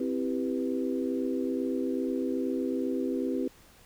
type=chord; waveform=sine; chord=C major seventh; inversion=none; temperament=equal; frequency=261.6 / 329.6 / 392 / 493.9 Hz; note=C4 / E4 / G4 / B4; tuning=0 / 0 / 0 / 0 cents; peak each=-30 / -34 / -34 / -36 dBFS; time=0-3.48 s; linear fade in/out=5 ms; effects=pink hiss -57 dBFS RMS until 3.85 s